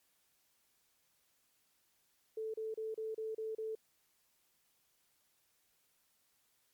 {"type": "tone bursts", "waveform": "sine", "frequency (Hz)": 440, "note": "A4", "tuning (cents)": 0, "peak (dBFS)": -37, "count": 7, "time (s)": [2.37, 3.752], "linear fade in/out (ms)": 5, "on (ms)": 170, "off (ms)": 32, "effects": ["white hiss -75 dBFS RMS until 6.73 s", "MP3 96 kbps"]}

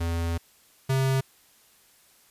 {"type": "tone pair in turn", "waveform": "square", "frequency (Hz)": [84, 133.34], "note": ["E2", "C3"], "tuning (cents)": [33, 33], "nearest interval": "minor sixth", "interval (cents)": 800, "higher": "second", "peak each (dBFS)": [-26, -22], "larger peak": "second", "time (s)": [[0, 0.38], [0.89, 1.21]], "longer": "first", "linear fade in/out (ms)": 10, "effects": ["white hiss -59 dBFS RMS until 2.3 s", "resampled to 32000 Hz"]}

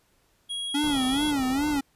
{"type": "tone with pitch glide", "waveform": "square", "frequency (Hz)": [3300, 3333], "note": ["G#7", "G#7"], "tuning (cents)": [-12, 5], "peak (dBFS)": -30, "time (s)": [0.49, 1.32], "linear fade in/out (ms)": 20, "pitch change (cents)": 17, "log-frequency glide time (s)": [0.64, 1.13]}
{"type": "tone with vibrato", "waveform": "square", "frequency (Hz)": 277.2, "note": "C#4", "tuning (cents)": 0, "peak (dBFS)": -24, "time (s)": [0.74, 1.81], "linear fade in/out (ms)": 10, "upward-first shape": "sine", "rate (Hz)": 2.4, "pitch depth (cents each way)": 140}
{"type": "low-pass noise", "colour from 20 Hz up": "pink", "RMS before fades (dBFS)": -39, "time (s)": [0.83, 1.8], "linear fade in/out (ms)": 5, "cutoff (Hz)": 1300, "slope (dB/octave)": 96}
{"effects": ["pink hiss -66 dBFS RMS until 1.95 s", "resampled to 32000 Hz"]}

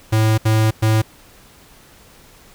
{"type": "tone bursts at uneven times", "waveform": "square", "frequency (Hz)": 109.7, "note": "A2", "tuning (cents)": -5, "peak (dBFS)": -13, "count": 3, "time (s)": [[0.12, 0.38], [0.45, 0.71], [0.82, 1.02]], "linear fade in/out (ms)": 10, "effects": ["pink hiss -47 dBFS RMS until 2.54 s"]}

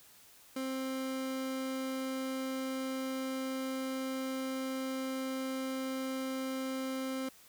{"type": "tone", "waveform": "30% pulse", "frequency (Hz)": 263.4, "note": "C4", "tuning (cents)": 12, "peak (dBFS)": -32, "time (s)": [0.56, 7.29], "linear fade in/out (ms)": 5, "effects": ["white hiss -59 dBFS RMS until 7.48 s"]}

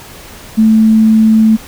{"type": "tone", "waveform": "sine", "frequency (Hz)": 220, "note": "A3", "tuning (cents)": 0, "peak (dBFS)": -4, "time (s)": [0.57, 1.57], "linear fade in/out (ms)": 20, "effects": ["pink hiss -33 dBFS RMS until 1.67 s"]}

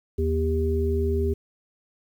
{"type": "harmonic tone", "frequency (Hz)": 79.3, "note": "D#2", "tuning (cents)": 33, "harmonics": [1, 3, 5], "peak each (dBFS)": [-23, -31, -25], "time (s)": [0.18, 1.34], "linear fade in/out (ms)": 10, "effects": ["9-bit"]}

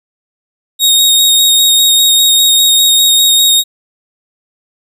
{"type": "tone with vibrato", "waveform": "sawtooth", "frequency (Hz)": 3740, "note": "A#7", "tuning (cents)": 5, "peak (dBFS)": -3, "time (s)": [0.79, 3.64], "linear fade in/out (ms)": 50, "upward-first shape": "square", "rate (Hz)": 5, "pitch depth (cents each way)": 12, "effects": []}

